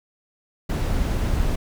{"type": "noise", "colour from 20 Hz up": "brown", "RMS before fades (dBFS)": -22, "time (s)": [0.69, 1.56], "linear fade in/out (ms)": 10, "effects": []}